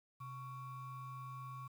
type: ring-modulated tone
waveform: triangle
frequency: 622 Hz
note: D#5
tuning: 1 cent flat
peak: -40 dBFS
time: 0.2-1.68 s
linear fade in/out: 10 ms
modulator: 492 Hz
effects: 11-bit